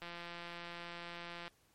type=click train; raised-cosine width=0.3 ms; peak=-30 dBFS; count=252; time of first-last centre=0.02-1.479 s; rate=172 Hz; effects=pink hiss -71 dBFS RMS until 1.74 s + MP3 64 kbps